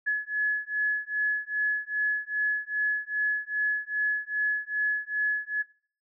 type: beating tone pair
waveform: sine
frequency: 1700 / 1702.5 Hz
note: G#6 / G#6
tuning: +40 / +42 cents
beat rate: 2.5 Hz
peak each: -28 / -28 dBFS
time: 0.06-5.63 s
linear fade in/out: 20 ms
effects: noise-tail reverb RT60 0.5 s tail -22 dB re dry